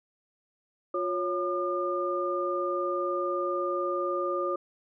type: tone cluster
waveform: sine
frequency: 355 / 552 / 1208 Hz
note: F4 / C#5 / D6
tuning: +28 / -7 / +48 cents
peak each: -31 dBFS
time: 0.94-4.56 s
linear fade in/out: 5 ms
effects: none